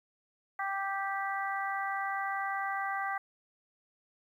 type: harmonic tone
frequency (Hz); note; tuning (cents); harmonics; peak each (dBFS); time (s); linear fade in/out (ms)
392.1; G4; 0; 2 / 3 / 4 / 5; -35 / -37 / -38 / -39; 0.59-3.18; 5
effects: 11-bit